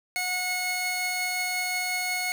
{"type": "tone pair together", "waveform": "sawtooth", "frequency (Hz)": [729.2, 2182], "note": ["F#5", "C#7"], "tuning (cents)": [-25, -28], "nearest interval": "octave + perfect fifth", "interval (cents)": 1897, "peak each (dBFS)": [-29, -24], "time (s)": [0.16, 2.32], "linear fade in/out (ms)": 0, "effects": []}